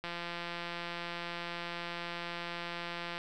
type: click train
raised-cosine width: 0.3 ms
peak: -23 dBFS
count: 541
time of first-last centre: 0.04-3.18 s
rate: 172 Hz
effects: none